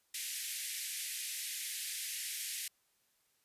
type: band-pass noise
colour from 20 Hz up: white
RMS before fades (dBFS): -41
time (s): 0.14-2.68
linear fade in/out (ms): 5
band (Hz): 1800 to 13000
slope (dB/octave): 48
effects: white hiss -75 dBFS RMS until 3.44 s + resampled to 32000 Hz